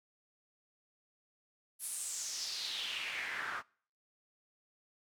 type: noise with band-pass filter sweep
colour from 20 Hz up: pink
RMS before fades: -40 dBFS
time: 1.79-3.63 s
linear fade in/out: 50 ms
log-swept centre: 11000 to 1300 Hz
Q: 3.8
effects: noise-tail reverb RT60 0.5 s tail -25 dB re dry